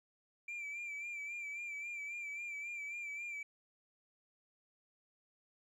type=tone with vibrato; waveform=sine; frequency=2349 Hz; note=D7; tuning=in tune; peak=-38 dBFS; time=0.48-3.43 s; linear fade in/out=5 ms; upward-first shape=sine; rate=3.7 Hz; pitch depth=47 cents each way; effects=tanh soft clip ceiling -40 dBFS + 13-bit